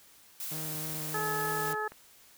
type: noise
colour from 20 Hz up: blue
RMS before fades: -38 dBFS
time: 0.4-1.73 s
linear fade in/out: 2 ms
type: tone with vibrato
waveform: sawtooth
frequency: 155.56 Hz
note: D#3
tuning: in tune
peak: -35 dBFS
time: 0.51-1.75 s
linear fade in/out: 10 ms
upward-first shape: sine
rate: 3.2 Hz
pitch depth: 11 cents each way
type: harmonic tone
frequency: 428 Hz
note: A4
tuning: 48 cents flat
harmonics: 1 / 2 / 3 / 4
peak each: -36 / -36 / -36 / -36 dBFS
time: 1.14-1.88 s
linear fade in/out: 5 ms
type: click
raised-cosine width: 0.5 ms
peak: -31 dBFS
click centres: 1.92 s
effects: white hiss -58 dBFS RMS until 2.37 s